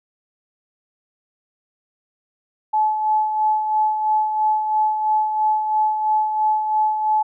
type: tone with tremolo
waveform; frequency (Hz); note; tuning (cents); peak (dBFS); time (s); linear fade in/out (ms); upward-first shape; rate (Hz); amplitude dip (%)
sine; 860; A5; -40; -14; 2.73-7.23; 10; sine; 3; 50
effects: none